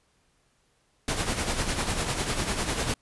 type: noise with tremolo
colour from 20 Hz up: pink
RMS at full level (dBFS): -26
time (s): 1.08-2.94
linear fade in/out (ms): 2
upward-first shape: sine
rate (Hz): 10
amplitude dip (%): 55
effects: pink hiss -68 dBFS RMS until 3.01 s + resampled to 24000 Hz